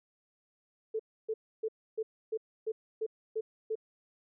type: tone bursts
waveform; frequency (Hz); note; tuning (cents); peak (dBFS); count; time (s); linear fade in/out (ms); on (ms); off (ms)
sine; 440; A4; 0; -30; 9; 0.94-3.755; 10; 55; 290
effects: none